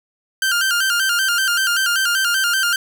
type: tone with vibrato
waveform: sawtooth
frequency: 1480 Hz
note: F#6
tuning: in tune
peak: -12 dBFS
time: 0.42-2.76 s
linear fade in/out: 2 ms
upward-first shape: square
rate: 5.2 Hz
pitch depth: 87 cents each way
effects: none